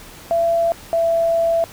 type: tone pair in turn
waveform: sine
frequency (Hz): 673 / 666.8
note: E5 / E5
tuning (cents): +36 / +20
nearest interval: unison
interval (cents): 16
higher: first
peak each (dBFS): -14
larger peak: neither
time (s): 0.31-0.72 / 0.93-1.64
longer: second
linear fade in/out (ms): 0
effects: pink hiss -40 dBFS RMS until 1.72 s